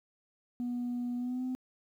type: tone with pitch glide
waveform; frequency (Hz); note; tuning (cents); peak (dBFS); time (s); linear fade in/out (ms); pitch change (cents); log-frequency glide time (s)
sine; 243.7 to 255.4; B3 to C4; -23 to -42; -30; 0.6-1.55; 0; +81; 1.17-1.44
effects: tanh soft clip ceiling -30 dBFS + 11-bit